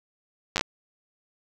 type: slowing click train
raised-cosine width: 0.2 ms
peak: -7 dBFS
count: 5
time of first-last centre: 0.56-0.61 s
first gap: 9 ms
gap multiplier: 1.23
effects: none